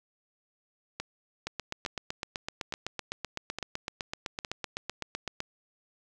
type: two click trains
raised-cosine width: 0.2 ms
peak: -16 / -17 dBFS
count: 32 / 5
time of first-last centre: 1.47-5.404 / 1-4.448 s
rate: 7.88 / 1.16 Hz
effects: none